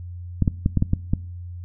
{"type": "clicks", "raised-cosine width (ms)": 5, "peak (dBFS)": -6, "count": 7, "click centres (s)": [0.423, 0.478, 0.661, 0.773, 0.824, 0.934, 1.135], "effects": ["noise-tail reverb RT60 0.5 s tail -22 dB re dry", "added 88 Hz sine -32 dBFS peak until 1.64 s"]}